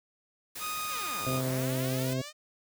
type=noise; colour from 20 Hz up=white; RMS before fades=-40 dBFS; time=0.55-2.14 s; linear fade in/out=10 ms
type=tone with pitch glide; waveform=sawtooth; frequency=1244.5 to 1232.3 Hz; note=D#6 to D#6; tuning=0 to -17 cents; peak=-30 dBFS; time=0.59-1.42 s; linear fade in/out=50 ms; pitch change=-17 cents; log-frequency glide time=0.71-1.17 s
type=linear two-way sweep; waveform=5% pulse; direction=down then up; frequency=622.3 to 43.65 to 622.3 Hz; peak=-29 dBFS; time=0.87-2.33 s; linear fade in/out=50 ms; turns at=1.27 s
type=harmonic tone; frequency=130 Hz; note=C3; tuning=11 cents flat; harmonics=1 / 2 / 3 / 4 / 5; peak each=-31 / -34 / -40 / -37 / -39 dBFS; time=1.26-2.22 s; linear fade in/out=10 ms
effects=none